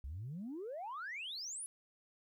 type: exponential sweep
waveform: sine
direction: up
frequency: 61.8 to 10830 Hz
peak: -40 dBFS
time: 0.04-1.66 s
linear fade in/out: 0 ms
effects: tanh soft clip ceiling -38 dBFS + 13-bit